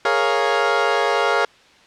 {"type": "chord", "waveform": "20% pulse", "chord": "Bb minor seventh", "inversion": "third", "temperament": "equal", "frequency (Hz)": [415.3, 466.2, 554.4, 698.5], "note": ["Ab4", "Bb4", "Db5", "F5"], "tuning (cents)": [0, 0, 0, 0], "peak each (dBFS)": -17, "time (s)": [0.05, 1.45], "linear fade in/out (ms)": 2, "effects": ["white hiss -50 dBFS RMS until 1.86 s", "low-pass 4000 Hz 12 dB/octave"]}